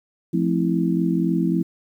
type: chord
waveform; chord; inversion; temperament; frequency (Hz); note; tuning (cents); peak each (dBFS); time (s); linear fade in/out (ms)
sine; F major seventh; none; just; 174.61 / 218.3 / 261.9 / 327.4; F3 / A3 / C4 / E4; 0 / -13 / +2 / -12; -21 / -26 / -25 / -23; 0.33-1.63; 10
effects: 9-bit